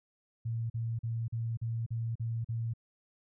sine tone bursts, 114.8 Hz, A#2, 26 cents flat, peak -31 dBFS, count 8, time 0.45-2.737 s, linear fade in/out 10 ms, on 250 ms, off 41 ms, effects none

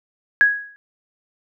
sine tone with exponential decay, 1661.2 Hz, G#6, in tune, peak -7 dBFS, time 0.41-0.76 s, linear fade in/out 0 ms, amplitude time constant 75 ms, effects none

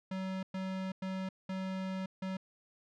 square tone bursts at uneven times, 189 Hz, F#3, 37 cents sharp, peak -36 dBFS, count 5, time 0.11-0.43 / 0.54-0.92 / 1.02-1.29 / 1.49-2.06 / 2.22-2.37 s, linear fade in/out 5 ms, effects low-pass 4000 Hz 12 dB/octave

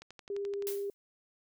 click train, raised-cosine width 0.2 ms, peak -31 dBFS, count 8, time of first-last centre 0.02-0.623 s, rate 11.6 Hz
sine tone with vibrato, 401.3 Hz, G4, 41 cents sharp, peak -33 dBFS, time 0.3-0.9 s, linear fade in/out 2 ms, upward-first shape sine, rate 19 Hz, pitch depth 8 cents each way
blue noise with exponential decay, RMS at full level -36 dBFS, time 0.67-0.94 s, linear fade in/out 0 ms, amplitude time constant 57 ms
effects none

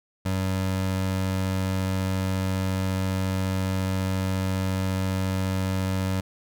25% pulse tone, 94.5 Hz, F#2, 37 cents sharp, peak -20 dBFS, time 0.25-6.21 s, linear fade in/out 10 ms, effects none

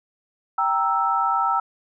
sine chord, E diminished, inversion first, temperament equal, 784 / 932.3 / 1318.5 Hz, G5 / Bb5 / E6, 0 / 0 / 0 cents, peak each -24 / -24 / -21 dBFS, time 0.58-1.6 s, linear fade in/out 5 ms, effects none

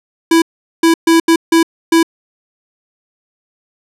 square tone bursts at uneven times, 330 Hz, E4, 2 cents sharp, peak -7 dBFS, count 6, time 0.31-0.42 / 0.83-0.94 / 1.07-1.2 / 1.28-1.36 / 1.52-1.63 / 1.92-2.03 s, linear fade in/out 5 ms, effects low-pass 12000 Hz 12 dB/octave

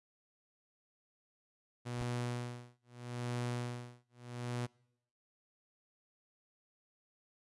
sawtooth tone with tremolo, 121.7 Hz, B2, 25 cents flat, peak -31 dBFS, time 1.85-4.67 s, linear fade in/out 20 ms, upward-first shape sine, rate 0.79 Hz, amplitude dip 100%
brown noise with exponential growth, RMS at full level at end -37 dBFS, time 1.94-2.03 s, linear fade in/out 1 ms, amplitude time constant 18 ms
effects noise-tail reverb RT60 0.8 s tail -26 dB re dry + resampled to 24000 Hz

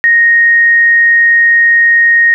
sine tone, 1864.7 Hz, A#6, in tune, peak -4 dBFS, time 0.04-2.34 s, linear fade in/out 0 ms, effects none

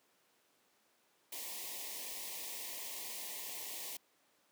white band-stop noise, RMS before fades -44 dBFS, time 1.32-3.97 s, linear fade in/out 5 ms, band 1100 to 1800 Hz, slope 96 dB/octave, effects pink hiss -72 dBFS RMS until 4.51 s + high-pass 300 Hz 12 dB/octave

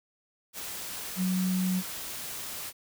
sine tone in noise, 185 Hz, F#3, in tune, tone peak -25 dBFS, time 1.16-1.83 s, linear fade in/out 50 ms, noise white, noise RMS -38 dBFS, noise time 0.53-2.73 s, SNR +10 dB, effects none

